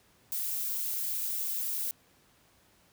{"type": "noise", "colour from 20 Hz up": "violet", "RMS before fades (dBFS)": -33, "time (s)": [0.32, 1.91], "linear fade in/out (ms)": 0, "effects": ["pink hiss -64 dBFS RMS until 2.92 s", "high-pass 60 Hz 12 dB/octave"]}